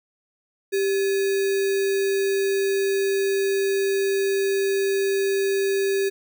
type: tone with sample-and-hold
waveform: sine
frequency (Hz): 392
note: G4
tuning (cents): 0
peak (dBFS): -19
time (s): 0.72-6.1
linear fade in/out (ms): 20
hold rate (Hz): 2100
effects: none